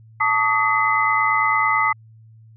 sine tone cluster, 882 / 1144 / 1253 / 2032 Hz, A5 / D6 / D#6 / B6, +4 / -46 / +12 / +49 cents, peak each -22 / -22 / -21 / -20 dBFS, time 0.2-1.93 s, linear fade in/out 10 ms, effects added 111 Hz sine -44 dBFS peak until 2.56 s

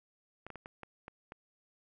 clicks, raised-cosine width 0.5 ms, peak -30 dBFS, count 7, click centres 0.466 / 0.503 / 0.557 / 0.659 / 0.833 / 1.081 / 1.321 s, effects none

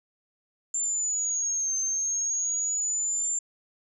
sine linear two-way sweep, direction down then up, 7280 to 6260 to 7280 Hz, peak -25 dBFS, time 0.74-3.39 s, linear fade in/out 5 ms, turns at 1.78 s, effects none

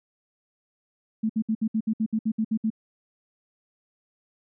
sine tone bursts, 220 Hz, A3, in tune, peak -21 dBFS, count 12, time 1.23-2.703 s, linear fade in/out 10 ms, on 65 ms, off 63 ms, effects none

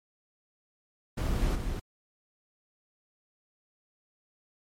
brown noise with echo, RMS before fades -28 dBFS, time 1.17-1.56 s, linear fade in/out 10 ms, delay 240 ms, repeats 1, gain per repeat -5 dB, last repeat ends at 1.8 s, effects MP3 64 kbps

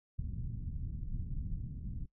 pink low-pass noise, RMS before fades -39 dBFS, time 0.18-2.06 s, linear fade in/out 5 ms, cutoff 180 Hz, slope 24 dB/octave, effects noise-tail reverb RT60 0.1 s tail -21 dB re dry

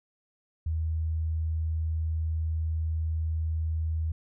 sine tone, 80 Hz, D#2, 49 cents sharp, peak -26 dBFS, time 0.66-4.12 s, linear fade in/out 5 ms, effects none

